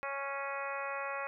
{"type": "harmonic tone with a mistuned harmonic", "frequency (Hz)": 277.2, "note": "C#4", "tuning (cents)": 0, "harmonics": [2, 3, 4, 5, 6, 7, 8, 9], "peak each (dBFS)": [-41, -44, -41, -43, -47, -45, -49, -45], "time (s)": [0.03, 1.27], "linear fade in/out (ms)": 0, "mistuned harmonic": 8, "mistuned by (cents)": -20, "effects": []}